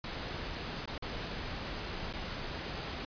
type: noise with dropouts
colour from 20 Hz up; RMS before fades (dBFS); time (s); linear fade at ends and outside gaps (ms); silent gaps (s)
pink; -39; 0.04-3.05; 2; 0.857-0.875 / 0.98-1.023 / 2.128-2.136
effects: resampled to 11025 Hz